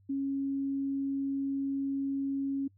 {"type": "tone", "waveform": "sine", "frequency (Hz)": 274.6, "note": "C#4", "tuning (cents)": -16, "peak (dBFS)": -29, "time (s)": [0.09, 2.68], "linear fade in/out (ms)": 10, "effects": ["noise-tail reverb RT60 0.1 s tail -25 dB re dry", "added 98 Hz sine -60 dBFS peak until 2.77 s"]}